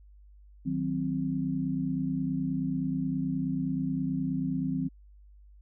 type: chord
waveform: sine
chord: C diminished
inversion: first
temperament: equal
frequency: 155.56 / 185 / 261.6 Hz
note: Eb3 / Gb3 / C4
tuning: 0 / 0 / 0 cents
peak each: -33 / -33 / -30 dBFS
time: 0.65-4.89 s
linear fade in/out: 20 ms
effects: added 50 Hz sine -51 dBFS peak until 5.61 s